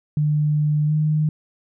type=tone with pitch glide; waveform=sine; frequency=150 to 153.33 Hz; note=D3 to D#3; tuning=+37 to -25 cents; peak=-16 dBFS; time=0.17-1.29 s; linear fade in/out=2 ms; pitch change=+38 cents; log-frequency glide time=0.86-0.93 s; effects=none